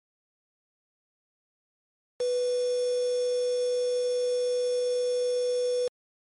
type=tone with quantisation; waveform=sine; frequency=493.9 Hz; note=B4; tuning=in tune; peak=-24 dBFS; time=2.2-5.88 s; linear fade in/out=5 ms; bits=6; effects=MP3 48 kbps